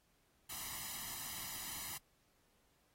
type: noise with comb filter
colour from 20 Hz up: white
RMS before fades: -45 dBFS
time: 0.49-1.98 s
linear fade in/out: 10 ms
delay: 1 ms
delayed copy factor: +0.8
effects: pink hiss -75 dBFS RMS until 2.94 s + AAC 48 kbps